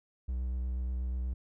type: tone with vibrato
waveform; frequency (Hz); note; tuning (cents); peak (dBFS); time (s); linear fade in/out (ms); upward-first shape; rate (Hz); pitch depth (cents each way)
triangle; 62.6; B1; +24; -29; 0.28-1.34; 10; triangle; 8.3; 27
effects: none